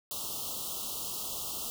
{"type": "band-stop noise", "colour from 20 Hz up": "white", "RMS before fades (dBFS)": -37, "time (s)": [0.11, 1.7], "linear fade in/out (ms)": 0, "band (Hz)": [1300, 2800], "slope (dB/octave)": 96, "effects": []}